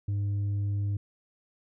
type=tone with tanh clipping; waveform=sine; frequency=101.1 Hz; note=G#2; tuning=46 cents flat; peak=-27 dBFS; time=0.08-0.97 s; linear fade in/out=5 ms; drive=3 dB; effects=none